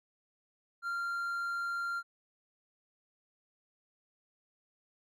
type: tone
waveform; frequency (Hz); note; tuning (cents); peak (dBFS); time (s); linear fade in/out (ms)
triangle; 1387; F6; -12; -31; 0.82-2.03; 50
effects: none